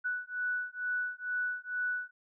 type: beating tone pair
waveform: sine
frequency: 1480 / 1482.2 Hz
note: F#6 / F#6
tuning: 0 / +3 cents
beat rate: 2.2 Hz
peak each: -35 / -35 dBFS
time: 0.04-2.11 s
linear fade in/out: 20 ms
effects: none